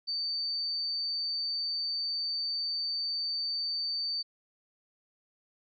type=tone; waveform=sine; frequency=4581 Hz; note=D8; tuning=44 cents flat; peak=-30 dBFS; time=0.07-4.23 s; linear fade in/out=20 ms; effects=none